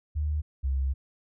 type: tone pair in turn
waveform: sine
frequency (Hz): 75.2 / 67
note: D2 / C2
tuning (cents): +42 / +42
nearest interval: major second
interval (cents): 200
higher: first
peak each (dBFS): -25 / -24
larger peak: second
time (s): 0.15-0.42 / 0.63-0.94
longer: second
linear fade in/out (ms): 20
effects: none